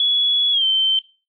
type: tone with pitch glide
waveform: sine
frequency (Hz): 3383 to 3102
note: G#7 to G7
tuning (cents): +31 to -19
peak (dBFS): -14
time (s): 0-0.99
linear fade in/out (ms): 2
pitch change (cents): -150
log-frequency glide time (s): 0.52-0.64
effects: noise-tail reverb RT60 0.3 s tail -17 dB re dry